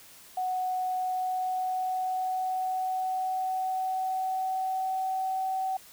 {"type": "tone with pitch glide", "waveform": "sine", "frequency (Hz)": [740, 759.5], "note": ["F#5", "F#5"], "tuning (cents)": [0, 45], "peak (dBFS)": -27, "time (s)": [0.37, 5.77], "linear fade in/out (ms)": 5, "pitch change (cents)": 45, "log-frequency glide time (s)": [0.92, 5.52], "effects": ["white hiss -52 dBFS RMS until 5.92 s"]}